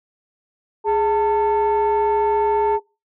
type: tone pair together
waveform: sine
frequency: 415.3 / 892.8 Hz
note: G#4 / A5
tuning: 0 / +25 cents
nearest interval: octave + minor second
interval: 1325 cents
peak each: -16 dBFS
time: 0.84-2.8 s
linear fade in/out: 50 ms
effects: noise-tail reverb RT60 0.3 s tail -24 dB re dry + tanh soft clip ceiling -12 dBFS